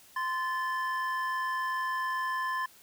triangle tone pair together, 1037.6 / 1745 Hz, C6 / A6, -15 / -15 cents, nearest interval major sixth, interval 900 cents, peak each -29 / -32 dBFS, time 0.16-2.66 s, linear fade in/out 5 ms, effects white hiss -57 dBFS RMS until 2.82 s

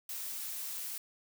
blue noise, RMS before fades -40 dBFS, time 0.09-0.98 s, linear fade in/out 2 ms, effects none

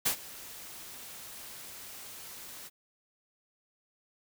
white noise with ADSR envelope, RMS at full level -26 dBFS, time 0.05-2.7 s, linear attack 14 ms, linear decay 91 ms, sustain -20 dB, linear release 33 ms, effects none

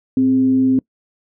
sine tone with frequency modulation, 261.6 Hz, C4, in tune, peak -11 dBFS, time 0.17-0.79 s, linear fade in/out 2 ms, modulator 150 Hz, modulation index 0.21, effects noise-tail reverb RT60 0.1 s tail -24 dB re dry

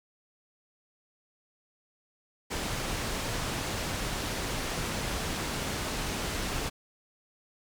pink low-pass noise, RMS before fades -33 dBFS, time 2.5-6.7 s, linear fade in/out 20 ms, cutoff 8900 Hz, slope 12 dB/octave, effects none

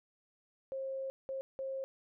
sine tone bursts at uneven times, 535 Hz, C5, 38 cents sharp, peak -36 dBFS, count 3, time 0.72-1.1 / 1.29-1.41 / 1.59-1.84 s, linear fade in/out 0 ms, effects none

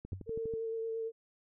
click train, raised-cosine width 3 ms, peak -31 dBFS, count 7, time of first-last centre 0.05-0.538 s, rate 12.3 Hz
sine tone with exponential decay, 94.8 Hz, F#2, 43 cents sharp, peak -33 dBFS, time 0.12-0.3 s, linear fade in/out 0 ms, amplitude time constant 39 ms
sine tone with vibrato, 450.8 Hz, A4, 42 cents sharp, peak -34 dBFS, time 0.26-1.12 s, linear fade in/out 50 ms, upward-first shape sine, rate 8.7 Hz, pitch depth 17 cents each way
effects none

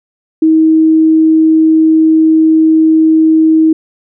sine tone, 318 Hz, D#4, 38 cents sharp, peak -4 dBFS, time 0.42-3.73 s, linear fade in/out 5 ms, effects none

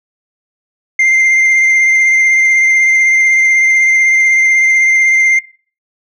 sine tone with vibrato, 2095 Hz, C7, 2 cents sharp, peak -4 dBFS, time 0.99-5.39 s, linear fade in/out 5 ms, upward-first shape triangle, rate 16 Hz, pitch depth 19 cents each way, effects noise-tail reverb RT60 0.4 s tail -22 dB re dry + tanh soft clip ceiling -6 dBFS

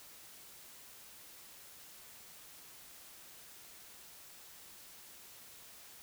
silence, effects white hiss -55 dBFS RMS until 6.02 s

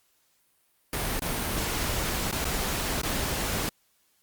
pink noise with dropouts, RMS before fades -29 dBFS, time 0.93-3.69 s, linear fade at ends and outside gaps 1 ms, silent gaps 1.194-1.22 / 2.312-2.326 / 2.444-2.452 / 3.016-3.033 s, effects white hiss -68 dBFS RMS until 4.22 s + Opus 48 kbps

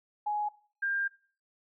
sine tone pair in turn, 836 / 1598.3 Hz, G#5 / G6, +11 / +33 cents, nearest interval major seventh, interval 1122 cents, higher second, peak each -28 dBFS, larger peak neither, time 0.26-0.49 / 0.82-1.08 s, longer second, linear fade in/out 10 ms, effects noise-tail reverb RT60 0.4 s tail -18 dB re dry

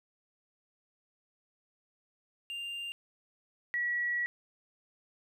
triangle / sine tone pair in turn, 2794 / 1929.1 Hz, F7 / B6, 0 / -41 cents, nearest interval tritone, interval 641 cents, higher first, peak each -35 / -29 dBFS, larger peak second, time 2.5-2.92 / 3.74-4.26 s, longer second, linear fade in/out 0 ms, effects none

